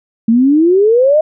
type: exponential sweep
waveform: sine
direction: up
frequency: 220 to 636 Hz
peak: -6 dBFS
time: 0.28-1.21 s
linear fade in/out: 5 ms
effects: none